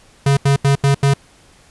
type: tone bursts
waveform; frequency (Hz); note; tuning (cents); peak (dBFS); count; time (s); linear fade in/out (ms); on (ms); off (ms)
square; 139.2; C#3; +8; -11; 5; 0.26-1.138; 5; 110; 82
effects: pink hiss -49 dBFS RMS until 1.7 s + resampled to 24000 Hz